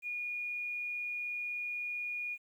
sine tone, 2441 Hz, D#7, 34 cents flat, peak -35 dBFS, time 0.02-2.38 s, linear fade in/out 50 ms, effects 11-bit

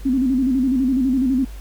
sine tone with vibrato, 260 Hz, C4, 11 cents flat, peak -15 dBFS, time 0.05-1.45 s, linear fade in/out 10 ms, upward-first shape square, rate 12 Hz, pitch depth 78 cents each way, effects added 50 Hz sine -31 dBFS peak until 1.6 s + pink hiss -46 dBFS RMS until 1.6 s

